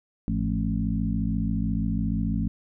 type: harmonic tone with a mistuned harmonic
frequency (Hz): 54.3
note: A1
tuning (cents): -22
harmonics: 1 / 2 / 3 / 4 / 5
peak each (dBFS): -29 / -31 / -29 / -28 / -33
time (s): 0.28-2.48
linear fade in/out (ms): 0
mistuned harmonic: 3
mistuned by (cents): +85
effects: none